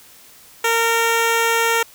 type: tone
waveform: 10% pulse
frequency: 459.8 Hz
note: A#4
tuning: 24 cents flat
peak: -7 dBFS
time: 0.64-1.83 s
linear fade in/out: 5 ms
effects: white hiss -46 dBFS RMS until 1.94 s